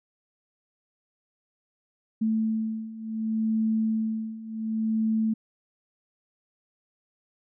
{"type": "beating tone pair", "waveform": "sine", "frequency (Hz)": [220.2, 220.88], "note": ["A3", "A3"], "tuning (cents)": [2, 7], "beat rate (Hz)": 0.68, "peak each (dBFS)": [-29, -26], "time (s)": [2.21, 5.34], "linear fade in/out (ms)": 10, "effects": []}